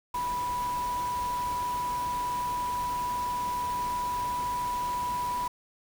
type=tone in noise; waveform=sine; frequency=983 Hz; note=B5; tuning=8 cents flat; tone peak=-28 dBFS; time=0.14-5.48 s; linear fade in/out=5 ms; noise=pink; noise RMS=-41 dBFS; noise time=0.14-5.48 s; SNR=+10 dB; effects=none